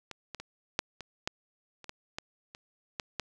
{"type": "clicks", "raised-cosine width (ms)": 0.2, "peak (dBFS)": [-23, -22, -24, -9, -24, -13, -30, -22, -18, -28, -16, -15], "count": 12, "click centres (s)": [0.113, 0.347, 0.4, 0.791, 1.007, 1.275, 1.843, 1.894, 2.185, 2.549, 2.998, 3.197], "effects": []}